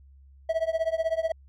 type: tone with tremolo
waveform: triangle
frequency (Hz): 650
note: E5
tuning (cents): -24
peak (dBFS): -18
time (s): 0.49-1.32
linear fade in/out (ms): 5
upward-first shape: triangle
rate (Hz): 16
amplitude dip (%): 100
effects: added 68 Hz sine -50 dBFS peak until 1.48 s